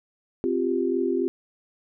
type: chord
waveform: sine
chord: C suspended fourth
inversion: none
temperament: just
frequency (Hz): 261.6 / 348.8 / 392.4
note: C4 / F4 / G4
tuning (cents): 0 / -2 / +2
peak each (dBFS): -27 / -25 / -26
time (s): 0.44-1.28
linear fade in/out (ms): 0
effects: none